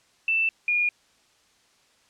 sine tone pair in turn, 2660 / 2431 Hz, E7 / D#7, +15 / -41 cents, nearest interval major second, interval 156 cents, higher first, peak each -20 / -20 dBFS, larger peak neither, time 0.28-0.49 / 0.68-0.89 s, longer neither, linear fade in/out 2 ms, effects white hiss -62 dBFS RMS until 2.09 s + low-pass 7000 Hz 12 dB/octave

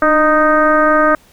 sine tone with frequency modulation, 927 Hz, A#5, 10 cents flat, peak -8 dBFS, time 0.02-1.15 s, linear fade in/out 2 ms, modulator 313 Hz, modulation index 2.1, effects pink hiss -49 dBFS RMS until 1.32 s

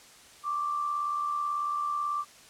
sine tone pair together, 1096.5 / 1174.7 Hz, C#6 / D6, -19 / 0 cents, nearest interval minor second, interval 119 cents, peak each -38 / -28 dBFS, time 0.43-2.25 s, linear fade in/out 50 ms, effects white hiss -53 dBFS RMS until 2.49 s + low-pass 9000 Hz 12 dB/octave

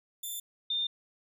5% pulse / sine tone pair in turn, 3546 / 3614 Hz, A7 / A7, +13 / +46 cents, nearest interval unison, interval 33 cents, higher second, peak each -28 dBFS, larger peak neither, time 0.23-0.4 / 0.7-0.87 s, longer neither, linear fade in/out 5 ms, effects none

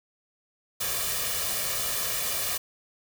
white noise with comb filter, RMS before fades -29 dBFS, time 0.8-2.58 s, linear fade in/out 10 ms, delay 1.7 ms, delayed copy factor +0.65, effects none

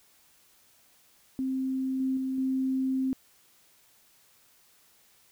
sine tone with level steps, 262.9 Hz, C4, 8 cents sharp, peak -27 / -25 / -28 / -25 dBFS, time 1.39-3.13 s, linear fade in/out 0 ms, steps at 2 / 2.17 / 2.38 s, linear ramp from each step 2 ms, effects white hiss -62 dBFS RMS until 5.31 s

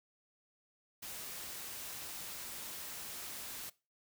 white noise, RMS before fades -45 dBFS, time 1.02-3.7 s, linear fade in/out 10 ms, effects noise-tail reverb RT60 0.3 s tail -21 dB re dry

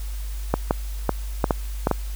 clicks, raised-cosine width 1 ms, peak -4 dBFS, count 7, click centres 0.54 / 0.709 / 1.093 / 1.442 / 1.508 / 1.871 / 1.913 s, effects added 50 Hz sine -27 dBFS peak until 2.15 s + white hiss -44 dBFS RMS until 2.15 s

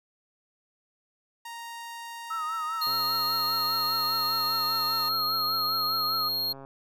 sawtooth tone with pitch glide, 932.3 to 913.1 Hz, A#5 to A#5, 0 to -36 cents, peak -34 dBFS, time 1.45-5.09 s, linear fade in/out 5 ms, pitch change -36 cents, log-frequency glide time 3.25-4.82 s
sine tone with vibrato, 1283 Hz, E6, 47 cents flat, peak -29 dBFS, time 2.3-6.29 s, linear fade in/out 10 ms, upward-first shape triangle, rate 5 Hz, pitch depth 80 cents each way
square tone, 4257 Hz, C8, 29 cents sharp, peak -27 dBFS, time 2.81-6.53 s, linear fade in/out 10 ms
click train, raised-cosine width 1 ms, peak -31 dBFS, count 515, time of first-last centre 2.87-6.649 s, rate 136 Hz
effects none

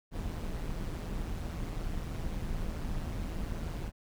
brown noise with amplitude modulation, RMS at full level -33 dBFS, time 0.11-3.92 s, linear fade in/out 50 ms, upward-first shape sine, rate 163 Hz, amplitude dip 60%, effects none

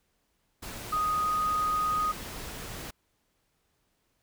sine tone in noise, 1244.5 Hz, D#6, in tune, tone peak -25 dBFS, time 0.92-2.12 s, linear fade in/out 10 ms, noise pink, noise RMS -40 dBFS, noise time 0.62-2.91 s, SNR +12 dB, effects pink hiss -74 dBFS RMS until 4.22 s

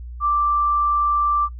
sine tone, 1174.7 Hz, D6, in tune, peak -16 dBFS, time 0.2-1.49 s, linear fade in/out 50 ms, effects noise-tail reverb RT60 0.1 s tail -20 dB re dry + added 60 Hz sine -31 dBFS peak until 1.59 s

